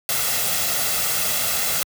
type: noise with comb filter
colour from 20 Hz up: white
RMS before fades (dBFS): -22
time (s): 0.09-1.83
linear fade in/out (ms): 0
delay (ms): 1.5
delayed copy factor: +0.55
effects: high-pass 80 Hz 12 dB/octave